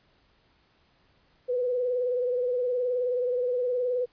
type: tone with vibrato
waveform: sine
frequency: 496 Hz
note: B4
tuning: 7 cents sharp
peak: -24 dBFS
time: 1.48-4.06 s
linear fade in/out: 20 ms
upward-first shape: sine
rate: 19 Hz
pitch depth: 44 cents each way
effects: pink hiss -65 dBFS RMS until 4.12 s + resampled to 11025 Hz